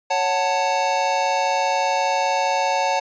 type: chord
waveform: square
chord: F# minor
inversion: second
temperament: just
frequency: 555 / 740 / 888 Hz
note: C#5 / F#5 / A5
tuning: +2 / 0 / +16 cents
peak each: -25 / -24 / -22 dBFS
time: 0.1-3 s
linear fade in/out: 10 ms
effects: resampled to 16000 Hz